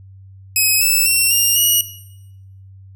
5% pulse tone with pitch steps, 2546 / 2631 / 2719 / 2810 / 2904 Hz, D#7 / E7 / F7 / F7 / F#7, +39 / -4 / -47 / +10 / -33 cents, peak -4 dBFS, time 0.56-1.81 s, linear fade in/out 2 ms, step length 250 ms, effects noise-tail reverb RT60 0.9 s tail -17 dB re dry + added 96 Hz sine -38 dBFS peak until 2.95 s

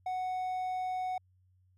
triangle tone, 740 Hz, F#5, in tune, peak -30 dBFS, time 0.06-1.18 s, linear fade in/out 5 ms, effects added 92 Hz sine -64 dBFS peak until 1.77 s

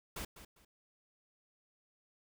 pink noise with echo, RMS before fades -42 dBFS, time 0.16-0.25 s, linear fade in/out 5 ms, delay 200 ms, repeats 2, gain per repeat -12 dB, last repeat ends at 0.65 s, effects none

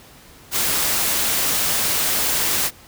white noise, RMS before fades -20 dBFS, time 0.51-2.71 s, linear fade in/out 50 ms, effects pink hiss -46 dBFS RMS until 2.87 s

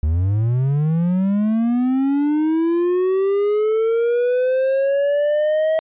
triangle linear sweep, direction up, 73 to 641 Hz, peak -13 dBFS, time 0.03-5.79 s, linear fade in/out 0 ms, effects resampled to 8000 Hz

